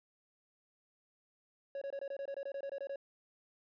triangle tone bursts, 554.4 Hz, C#5, in tune, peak -36 dBFS, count 14, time 1.75-2.959 s, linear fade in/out 2 ms, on 65 ms, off 23 ms, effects resampled to 11025 Hz + 13-bit

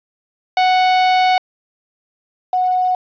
45% pulse / sine tone pair in turn, 740 / 734.9 Hz, F#5 / F#5, 0 / -12 cents, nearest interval unison, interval 12 cents, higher first, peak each -11 / -13 dBFS, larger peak first, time 0.57-1.38 / 2.53-2.95 s, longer first, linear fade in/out 2 ms, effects resampled to 11025 Hz + 7-bit

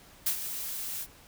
blue noise with ADSR envelope, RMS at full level -26 dBFS, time 0.26-1.07 s, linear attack 8 ms, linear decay 85 ms, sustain -10 dB, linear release 52 ms, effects pink hiss -55 dBFS RMS until 1.27 s

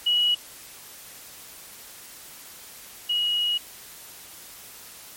sine tone pair in turn, 2918 / 2900 Hz, F#7 / F#7, -25 / -35 cents, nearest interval unison, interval 10 cents, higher first, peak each -18 / -21 dBFS, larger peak first, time 0.06-0.35 / 3.09-3.58 s, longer second, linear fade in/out 10 ms, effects white hiss -44 dBFS RMS until 5.16 s + MP3 64 kbps

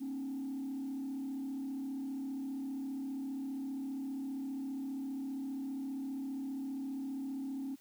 sine tone with frequency modulation, 270 Hz, C#4, 45 cents flat, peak -35 dBFS, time 0-7.76 s, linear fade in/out 20 ms, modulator 35 Hz, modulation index 0.58, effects tanh soft clip ceiling -34 dBFS + white hiss -65 dBFS RMS until 7.8 s

